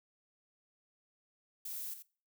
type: noise with echo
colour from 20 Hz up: violet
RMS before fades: -42 dBFS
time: 1.65-1.94 s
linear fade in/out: 5 ms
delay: 85 ms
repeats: 1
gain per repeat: -9 dB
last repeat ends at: 2.025 s
effects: noise-tail reverb RT60 0.4 s tail -22 dB re dry